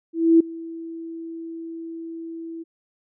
sine tone with ADSR envelope, 329.7 Hz, E4, in tune, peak -9 dBFS, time 0.13-2.64 s, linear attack 270 ms, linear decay 7 ms, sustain -22 dB, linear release 22 ms, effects none

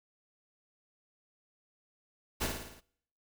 pink noise with echo, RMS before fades -32 dBFS, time 2.4-2.48 s, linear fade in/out 20 ms, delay 55 ms, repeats 6, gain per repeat -4 dB, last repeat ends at 2.81 s, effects noise-tail reverb RT60 0.7 s tail -23 dB re dry

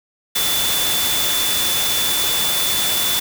sine tone in noise, 3486 Hz, A7, 17 cents flat, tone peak -21 dBFS, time 0.35-3.2 s, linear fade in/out 10 ms, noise white, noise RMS -20 dBFS, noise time 0.35-3.2 s, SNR -4 dB, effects none

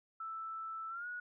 sine tone with pitch glide, 1321 to 1457.3 Hz, E6 to F#6, +3 to -27 cents, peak -40 dBFS, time 0.2-1.2 s, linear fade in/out 5 ms, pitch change +170 cents, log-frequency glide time 0.89-1.07 s, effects none

